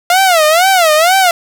sawtooth tone with vibrato, 687 Hz, F5, 29 cents flat, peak -3 dBFS, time 0.1-1.31 s, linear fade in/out 2 ms, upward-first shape sine, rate 2.1 Hz, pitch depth 210 cents each way, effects none

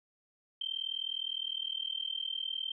sine tone with amplitude modulation, 3133 Hz, G7, 2 cents flat, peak -30 dBFS, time 0.61-2.72 s, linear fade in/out 5 ms, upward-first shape sine, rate 39.6 Hz, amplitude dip 95%, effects none

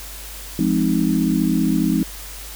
sine chord, F minor seventh, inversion none, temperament equal with one note detuned, 174.61 / 209.7 / 261.6 / 311.1 Hz, F3 / Ab3 / C4 / Eb4, 0 / +17 / 0 / 0 cents, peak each -21 dBFS, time 0.59-2.03 s, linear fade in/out 2 ms, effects added 50 Hz sine -36 dBFS peak until 2.55 s + white hiss -36 dBFS RMS until 2.55 s

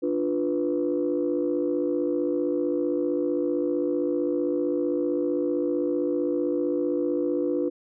sine chord, B diminished, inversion first, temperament equal, 293.7 / 349.2 / 493.9 Hz, D4 / F4 / B4, 0 / 0 / 0 cents, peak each -26 / -26 / -27 dBFS, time 0.02-7.7 s, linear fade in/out 20 ms, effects tanh soft clip ceiling -15 dBFS

